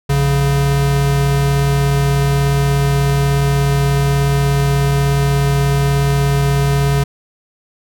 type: tone pair together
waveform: square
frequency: 58.86 / 140 Hz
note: A#1 / C#3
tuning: +17 / +18 cents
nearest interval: octave + minor third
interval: 1501 cents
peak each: -21 / -13 dBFS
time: 0.09-7.04 s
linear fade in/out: 10 ms
effects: none